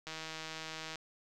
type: click train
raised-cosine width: 0.2 ms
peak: -25 dBFS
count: 142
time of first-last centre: 0.07-0.957 s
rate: 159 Hz
effects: none